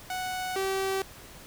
sawtooth tone pair in turn, 740 / 385.6 Hz, F#5 / G4, 0 / -28 cents, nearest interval major seventh, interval 1128 cents, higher first, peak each -27 / -23 dBFS, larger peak second, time 0.1-0.56 / 0.56-1.02 s, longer neither, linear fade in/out 2 ms, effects pink hiss -48 dBFS RMS until 1.46 s

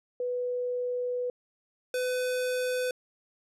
sine / square tone pair in turn, 493.9 / 502.8 Hz, B4 / B4, 0 / +31 cents, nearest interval unison, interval 31 cents, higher second, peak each -28 dBFS, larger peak neither, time 0.2-1.3 / 1.94-2.91 s, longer first, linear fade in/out 2 ms, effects resampled to 32000 Hz

